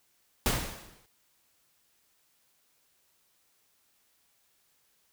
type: noise with exponential decay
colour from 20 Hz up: pink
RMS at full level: -25 dBFS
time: 0.46-1.06 s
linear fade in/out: 0 ms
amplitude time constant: 130 ms
effects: white hiss -70 dBFS RMS until 5.12 s